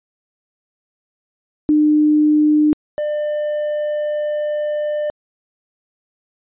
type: tone pair in turn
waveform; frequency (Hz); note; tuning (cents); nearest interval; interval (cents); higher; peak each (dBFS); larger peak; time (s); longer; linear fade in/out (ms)
sine / triangle; 302 / 598.1; D4 / D5; +48 / +31; octave; 1183; second; -10 / -16; first; 1.69-2.73 / 2.98-5.1; second; 0
effects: resampled to 8000 Hz